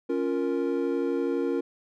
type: chord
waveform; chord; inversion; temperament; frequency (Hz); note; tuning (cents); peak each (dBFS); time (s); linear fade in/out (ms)
triangle; Bb minor; first; equal; 277.2 / 349.2 / 466.2; Db4 / F4 / Bb4; 0 / 0 / 0; -27; 0.09-1.61; 10
effects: none